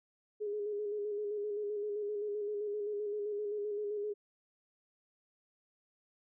sine tone with vibrato, 415.3 Hz, G#4, in tune, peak -34 dBFS, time 0.4-4.14 s, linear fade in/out 20 ms, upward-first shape square, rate 7.7 Hz, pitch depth 30 cents each way, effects none

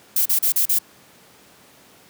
violet noise bursts, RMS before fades -18 dBFS, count 5, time 0.16-0.788 s, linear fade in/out 5 ms, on 96 ms, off 37 ms, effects pink hiss -50 dBFS RMS until 2.09 s + high-pass 150 Hz 12 dB/octave

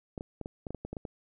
clicks, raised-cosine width 2 ms, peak -24 dBFS, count 11, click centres 0.178 / 0.209 / 0.413 / 0.459 / 0.668 / 0.706 / 0.747 / 0.85 / 0.93 / 0.968 / 1.052 s, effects none

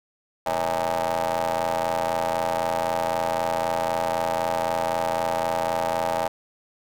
25% pulse ring-modulated tone, 83.9 Hz, E2, 31 cents sharp, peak -16 dBFS, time 0.46-6.28 s, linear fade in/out 5 ms, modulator 728 Hz, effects none

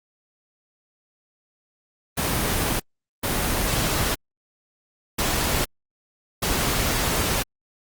pink noise bursts at uneven times, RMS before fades -23 dBFS, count 4, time 2.17-2.8 / 3.23-4.15 / 5.18-5.65 / 6.42-7.43 s, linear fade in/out 10 ms, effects Opus 24 kbps

